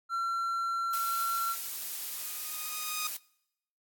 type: tone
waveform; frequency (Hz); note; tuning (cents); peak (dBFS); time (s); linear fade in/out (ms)
triangle; 1360; F6; -46; -27; 0.09-1.56; 50
type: noise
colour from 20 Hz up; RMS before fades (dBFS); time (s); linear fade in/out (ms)
blue; -37; 0.93-3.17; 5
type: tone with exponential growth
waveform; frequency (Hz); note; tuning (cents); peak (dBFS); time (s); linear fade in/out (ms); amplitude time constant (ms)
10% pulse; 1241; D#6; -5; -23; 1.64-3.07; 2; 310
effects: noise-tail reverb RT60 0.8 s tail -23 dB re dry + AAC 64 kbps